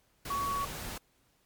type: tone in noise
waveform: sine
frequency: 1123 Hz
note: C#6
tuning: 22 cents sharp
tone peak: -30 dBFS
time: 0.3-0.65 s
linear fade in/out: 5 ms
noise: pink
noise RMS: -40 dBFS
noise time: 0.25-0.98 s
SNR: +7 dB
effects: pink hiss -70 dBFS RMS until 1.45 s + MP3 96 kbps